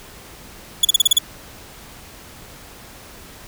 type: tone bursts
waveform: sawtooth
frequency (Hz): 3426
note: A7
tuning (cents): -47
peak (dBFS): -6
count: 7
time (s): 0.83-1.186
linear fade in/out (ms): 5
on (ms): 20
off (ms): 36
effects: pink hiss -41 dBFS RMS until 3.47 s